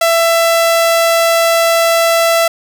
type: tone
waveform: sawtooth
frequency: 667 Hz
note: E5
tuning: 20 cents sharp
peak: -5 dBFS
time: 0.01-2.48 s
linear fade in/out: 5 ms
effects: none